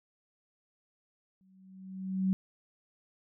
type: tone with exponential growth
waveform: sine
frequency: 189.2 Hz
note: F#3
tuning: 39 cents sharp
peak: -23 dBFS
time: 1.41-2.33 s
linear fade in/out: 0 ms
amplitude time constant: 200 ms
effects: none